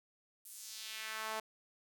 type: tone with high-pass filter sweep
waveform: sawtooth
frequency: 219.1 Hz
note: A3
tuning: 7 cents flat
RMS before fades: -44 dBFS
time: 0.45-1.4 s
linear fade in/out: 5 ms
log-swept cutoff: 11000 to 710 Hz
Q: 1.4
effects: none